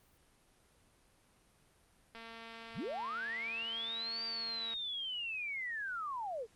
click train, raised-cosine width 0.3 ms, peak -34 dBFS, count 591, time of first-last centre 2.15-4.738 s, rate 228 Hz
sine linear two-way sweep, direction up then down, 65.41 to 4699 to 412.7 Hz, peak -37 dBFS, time 2.74-6.47 s, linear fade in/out 50 ms, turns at 4.24 s
effects pink hiss -68 dBFS RMS until 6.55 s + Opus 32 kbps

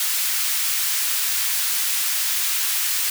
white high-pass noise, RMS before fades -22 dBFS, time 0-3.1 s, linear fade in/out 2 ms, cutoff 1500 Hz, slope 12 dB/octave, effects none

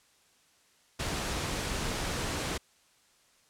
pink noise, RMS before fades -33 dBFS, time 0.99-2.58 s, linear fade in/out 10 ms, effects white hiss -65 dBFS RMS until 3.49 s + low-pass 9000 Hz 12 dB/octave

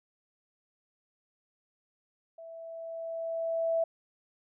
sine tone with level ramp, 659.3 Hz, E5, in tune, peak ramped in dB -44 to -24 dBFS, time 2.38-3.84 s, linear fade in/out 5 ms, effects none

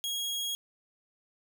sawtooth tone, 3296 Hz, G#7, 14 cents flat, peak -28 dBFS, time 0.04-0.55 s, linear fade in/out 0 ms, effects none

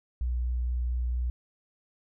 sine tone with vibrato, 61 Hz, B1, 21 cents flat, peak -26 dBFS, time 0.21-1.3 s, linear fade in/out 0 ms, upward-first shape sine, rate 4.3 Hz, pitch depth 9 cents each way, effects none

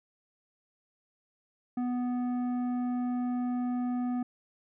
sine tone with tanh clipping, 246.9 Hz, B3, in tune, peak -30 dBFS, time 1.77-4.23 s, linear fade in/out 5 ms, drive 10 dB, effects none

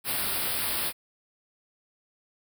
white band-stop noise, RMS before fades -29 dBFS, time 0.04-0.93 s, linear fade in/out 50 ms, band 5100 to 8500 Hz, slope 96 dB/octave, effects none

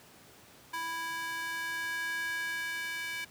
square tone with high-pass filter sweep, 329.6 Hz, E4, in tune, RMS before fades -36 dBFS, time 0.73-3.25 s, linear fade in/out 10 ms, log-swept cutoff 1200 to 2000 Hz, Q 4, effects pink hiss -56 dBFS RMS until 3.3 s + high-pass 100 Hz 12 dB/octave

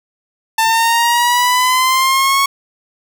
sawtooth exponential sweep, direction up, 890 to 1108.7 Hz, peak -7 dBFS, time 0.58-2.46 s, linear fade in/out 5 ms, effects none

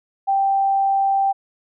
sine tone, 784 Hz, G5, in tune, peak -15 dBFS, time 0.27-1.33 s, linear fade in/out 20 ms, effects none

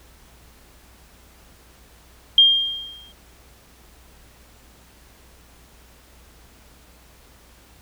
sine tone with exponential decay, 3208 Hz, G7, 39 cents sharp, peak -7 dBFS, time 2.38-3.12 s, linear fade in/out 2 ms, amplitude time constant 160 ms, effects added 60 Hz sine -52 dBFS peak until 7.81 s + pink hiss -52 dBFS RMS until 7.81 s

